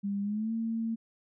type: tone with pitch glide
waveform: sine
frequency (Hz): 200.5 to 226.4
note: G3 to A3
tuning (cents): +39 to +50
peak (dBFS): -29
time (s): 0.03-0.96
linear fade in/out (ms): 20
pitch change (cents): +211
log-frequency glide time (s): 0.22-0.52
effects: none